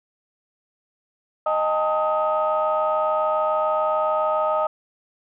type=tone cluster; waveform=sine; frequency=620 / 807 / 894 / 1260 Hz; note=D#5 / G#5 / A5 / D#6; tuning=-6 / -50 / +27 / +21 cents; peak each=-21 / -28 / -26 / -23 dBFS; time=1.46-4.67 s; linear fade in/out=5 ms; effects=tanh soft clip ceiling -11 dBFS